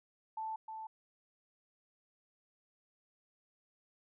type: tone with echo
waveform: sine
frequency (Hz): 880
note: A5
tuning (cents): 0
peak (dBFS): -37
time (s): 0.37-0.56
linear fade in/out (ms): 5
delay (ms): 310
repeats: 1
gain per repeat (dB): -5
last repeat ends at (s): 0.87
effects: none